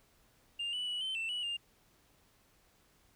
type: tone with pitch steps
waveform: sine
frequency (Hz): 2803 / 2965 / 2941 / 3081 / 2675 / 2941 / 2807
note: F7 / F#7 / F#7 / G7 / E7 / F#7 / F7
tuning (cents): +6 / +3 / -11 / -31 / +25 / -11 / +8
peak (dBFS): -32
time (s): 0.59-1.57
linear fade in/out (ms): 10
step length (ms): 140
effects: tanh soft clip ceiling -33 dBFS + pink hiss -68 dBFS RMS until 3.15 s